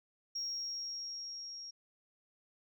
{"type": "tone with level ramp", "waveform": "sine", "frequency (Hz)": 5588, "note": "F8", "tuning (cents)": 0, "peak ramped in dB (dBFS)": [-34, -44], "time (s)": [0.35, 1.71], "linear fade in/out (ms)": 10, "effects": ["tanh soft clip ceiling -32 dBFS"]}